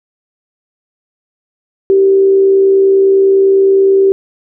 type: tone with frequency modulation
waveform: sine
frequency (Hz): 388.5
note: G4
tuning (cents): -16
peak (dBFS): -5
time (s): 1.9-4.12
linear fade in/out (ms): 0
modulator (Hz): 70.3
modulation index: 0.21
effects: none